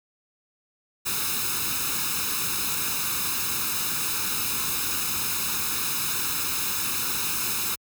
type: noise with comb filter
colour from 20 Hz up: white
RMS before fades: -27 dBFS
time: 1.05-7.76 s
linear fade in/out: 20 ms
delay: 0.77 ms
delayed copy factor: +0.75
effects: high-pass 60 Hz 12 dB/octave